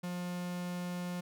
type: tone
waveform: 45% pulse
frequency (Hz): 177.5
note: F3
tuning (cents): +28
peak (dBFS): -36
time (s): 0.03-1.21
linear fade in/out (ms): 10
effects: none